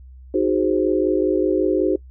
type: chord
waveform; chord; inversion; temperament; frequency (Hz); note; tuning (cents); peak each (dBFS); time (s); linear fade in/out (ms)
sine; Ab dominant seventh; second; equal; 311.1 / 370 / 415.3 / 523.3; Eb4 / Gb4 / Ab4 / C5; 0 / 0 / 0 / 0; -21 / -19 / -23 / -24; 0.34-1.96; 5
effects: noise-tail reverb RT60 0.1 s tail -23 dB re dry + added 64 Hz sine -39 dBFS peak until 2.1 s